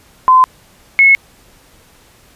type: tone pair in turn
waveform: sine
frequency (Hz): 1027 / 2186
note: C6 / C#7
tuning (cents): -33 / -25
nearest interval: octave + minor second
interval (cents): 1308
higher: second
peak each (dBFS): -4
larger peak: neither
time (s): 0.28-0.44 / 0.99-1.15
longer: neither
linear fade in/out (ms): 0
effects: pink hiss -47 dBFS RMS until 2.35 s + resampled to 32000 Hz